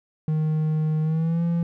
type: tone with pitch glide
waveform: triangle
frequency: 155.56 to 169.64 Hz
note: D#3 to E3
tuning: 0 to +50 cents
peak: -18 dBFS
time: 0.28-1.63 s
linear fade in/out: 2 ms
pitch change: +150 cents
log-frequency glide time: 1.02-1.43 s
effects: none